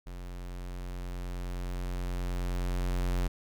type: tone with level ramp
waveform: square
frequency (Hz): 44.76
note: F1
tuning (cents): +43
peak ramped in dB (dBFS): -40 to -27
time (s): 0.06-3.28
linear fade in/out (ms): 10
effects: none